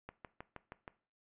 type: click train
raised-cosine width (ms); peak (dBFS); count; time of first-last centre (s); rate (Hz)
0.5; -30; 6; 0.09-0.879; 6.34
effects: noise-tail reverb RT60 0.4 s tail -18 dB re dry + resampled to 8000 Hz